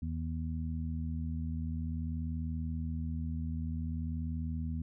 harmonic tone, 80.5 Hz, E2, 41 cents flat, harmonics 1 / 2 / 3, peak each -35 / -40 / -40 dBFS, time 0.02-4.82 s, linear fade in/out 5 ms, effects none

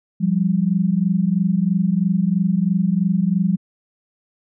sine tone pair together, 174 / 197.04 Hz, F3 / G3, -6 / +9 cents, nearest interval major second, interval 215 cents, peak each -18 dBFS, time 0.2-3.57 s, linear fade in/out 20 ms, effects none

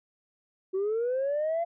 sine linear sweep, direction up, 370 to 690 Hz, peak -24 dBFS, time 0.73-1.65 s, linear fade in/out 20 ms, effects tanh soft clip ceiling -23 dBFS

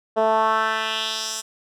10% pulse tone with band-pass filter sweep, 220 Hz, A3, in tune, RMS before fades -22 dBFS, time 0.16-1.42 s, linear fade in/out 20 ms, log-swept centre 570 to 7500 Hz, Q 2, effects none

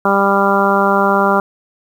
harmonic tone, 198 Hz, G3, 18 cents sharp, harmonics 1 / 2 / 3 / 4 / 5 / 6 / 7, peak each -18 / -18 / -18 / -18 / -18 / -18 / -18 dBFS, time 0.05-1.4 s, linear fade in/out 2 ms, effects 7-bit

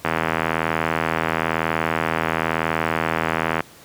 click train, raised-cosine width 0.5 ms, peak -4 dBFS, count 289, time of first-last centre 0.05-3.606 s, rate 81 Hz, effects pink hiss -46 dBFS RMS until 3.84 s + high-pass 100 Hz 12 dB/octave

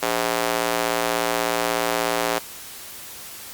square tone with high-pass filter, 58.27 Hz, A#1, in tune, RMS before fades -23 dBFS, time 0.02-2.39 s, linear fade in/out 10 ms, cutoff 530 Hz, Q 0.99, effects white hiss -38 dBFS RMS until 3.53 s + Opus 48 kbps

